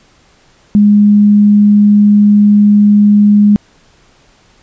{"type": "tone", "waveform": "sine", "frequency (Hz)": 206.6, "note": "G#3", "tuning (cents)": -9, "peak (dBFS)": -3, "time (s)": [0.75, 3.56], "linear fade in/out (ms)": 0, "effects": ["pink hiss -48 dBFS RMS until 4.62 s", "resampled to 16000 Hz"]}